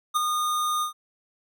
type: tone with ADSR envelope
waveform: square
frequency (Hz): 1225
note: D#6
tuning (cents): -27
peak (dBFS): -19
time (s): 0.14-0.93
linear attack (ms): 25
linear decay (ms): 14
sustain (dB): -5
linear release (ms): 110
effects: none